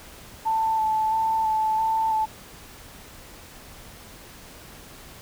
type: tone with vibrato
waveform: sine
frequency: 880 Hz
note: A5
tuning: in tune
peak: -20 dBFS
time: 0.45-2.26 s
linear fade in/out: 20 ms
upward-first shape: square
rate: 1.5 Hz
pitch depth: 15 cents each way
effects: pink hiss -45 dBFS RMS until 5.21 s